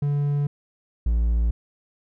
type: tone pair in turn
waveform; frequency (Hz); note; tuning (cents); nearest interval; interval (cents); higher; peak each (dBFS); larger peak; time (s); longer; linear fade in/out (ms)
triangle; 144.1 / 57.19; D3 / A#1; -33 / -32; octave + major third; 1599; first; -18 / -16; second; 0.02-0.47 / 1.06-1.51; neither; 5
effects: none